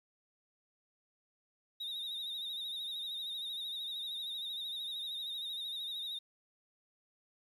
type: tone with vibrato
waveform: sine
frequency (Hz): 3729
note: A#7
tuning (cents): 0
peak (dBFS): -35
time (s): 1.8-6.19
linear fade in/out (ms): 10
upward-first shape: sine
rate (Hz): 13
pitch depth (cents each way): 63
effects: tanh soft clip ceiling -37 dBFS + 11-bit